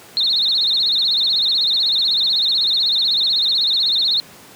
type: tone with vibrato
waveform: sine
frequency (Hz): 3951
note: B7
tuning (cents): 0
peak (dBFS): -14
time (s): 0.17-4.2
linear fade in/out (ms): 0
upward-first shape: sine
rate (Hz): 16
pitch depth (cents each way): 170
effects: pink hiss -42 dBFS RMS until 4.55 s + high-pass 150 Hz 12 dB/octave